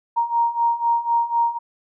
sine beating tone pair, 933 / 937 Hz, A#5 / A#5, +1 / +9 cents, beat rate 4 Hz, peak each -22 / -19 dBFS, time 0.16-1.59 s, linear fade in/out 20 ms, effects none

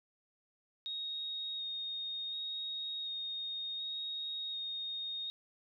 sine tone with vibrato, 3729 Hz, A#7, in tune, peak -37 dBFS, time 0.86-5.3 s, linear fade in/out 0 ms, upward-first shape square, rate 0.68 Hz, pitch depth 10 cents each way, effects none

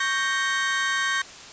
35% pulse chord, G diminished, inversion second, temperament equal, 1108.7 / 1568 / 1864.7 Hz, Db6 / G6 / Bb6, 0 / 0 / 0 cents, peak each -27 / -24 / -25 dBFS, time 0-1.22 s, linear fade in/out 5 ms, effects white hiss -42 dBFS RMS until 1.52 s + resampled to 16000 Hz

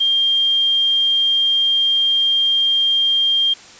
sine tone, 3200 Hz, G7, 35 cents sharp, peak -13 dBFS, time 0-3.54 s, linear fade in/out 10 ms, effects white hiss -41 dBFS RMS until 3.79 s + resampled to 16000 Hz

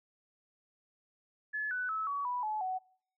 sine tone with pitch steps, 1715 / 1493 / 1299.7 / 1131.5 / 985 / 857.5 / 746.5 Hz, A6 / F#6 / E6 / C#6 / B5 / A5 / F#5, -45 / +15 / -25 / +35 / -5 / -45 / +15 cents, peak -32 dBFS, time 1.53-2.79 s, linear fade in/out 20 ms, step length 180 ms, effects noise-tail reverb RT60 0.6 s tail -25 dB re dry

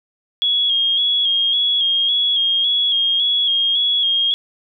sine tone with vibrato, 3300 Hz, G#7, 12 cents flat, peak -14 dBFS, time 0.42-4.34 s, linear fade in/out 0 ms, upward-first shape square, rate 1.8 Hz, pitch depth 32 cents each way, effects none

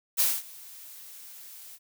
blue noise with ADSR envelope, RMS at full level -22 dBFS, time 0.17-1.79 s, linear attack 32 ms, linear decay 220 ms, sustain -24 dB, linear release 47 ms, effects none

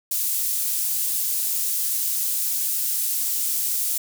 pink high-pass noise, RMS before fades -24 dBFS, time 0.11-3.98 s, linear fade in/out 5 ms, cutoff 10000 Hz, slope 12 dB/octave, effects none

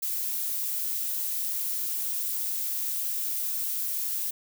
violet noise, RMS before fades -30 dBFS, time 0.02-4.31 s, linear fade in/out 10 ms, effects none

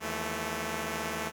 5% pulse tone cluster, 79.4 / 168.2 / 219.3 Hz, D#2 / E3 / A3, +36 / +35 / -6 cents, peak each -28 / -27 / -23 dBFS, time 0-1.32 s, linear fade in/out 50 ms, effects none

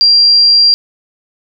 sine tone, 4751 Hz, D8, 19 cents sharp, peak -4 dBFS, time 0.01-0.74 s, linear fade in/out 0 ms, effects none

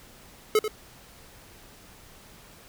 square tone with echo, 429.7 Hz, A4, 41 cents flat, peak -18 dBFS, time 0.55-0.59 s, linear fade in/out 2 ms, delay 90 ms, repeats 1, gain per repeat -9 dB, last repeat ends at 0.68 s, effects pink hiss -51 dBFS RMS until 2.68 s

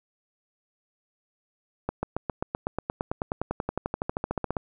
accelerating click train, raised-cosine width 1 ms, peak -13 dBFS, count 29, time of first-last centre 1.89-4.568 s, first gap 140 ms, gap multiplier 0.97, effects none

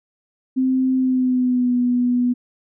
sine tone with pitch glide, 260 to 245.8 Hz, C4 to B3, -11 to -8 cents, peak -15 dBFS, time 0.56-2.34 s, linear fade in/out 20 ms, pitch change -97 cents, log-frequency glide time 0.96-1.75 s, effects none

